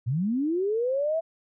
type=linear sweep; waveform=sine; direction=up; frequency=108.2 to 666 Hz; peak=-23 dBFS; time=0.06-1.21 s; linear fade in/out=20 ms; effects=none